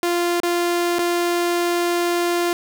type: tone with dropouts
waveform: sawtooth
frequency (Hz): 347.5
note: F4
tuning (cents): -9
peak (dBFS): -14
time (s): 0.03-2.53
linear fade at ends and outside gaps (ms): 1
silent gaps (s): 0.402-0.433 / 0.985-0.991
effects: none